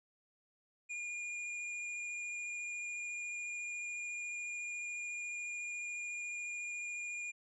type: tone with vibrato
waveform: square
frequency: 2424 Hz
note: D#7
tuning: 46 cents flat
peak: -40 dBFS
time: 0.89-7.32 s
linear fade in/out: 20 ms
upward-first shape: square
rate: 14 Hz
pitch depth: 9 cents each way
effects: resampled to 22050 Hz